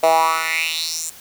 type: tone with high-pass filter sweep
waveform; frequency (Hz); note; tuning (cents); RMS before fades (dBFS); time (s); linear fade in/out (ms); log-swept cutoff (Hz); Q
10% pulse; 161.9; E3; -31; -19; 0.03-1.1; 5; 600 to 7900; 4.2
effects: white hiss -42 dBFS RMS until 1.2 s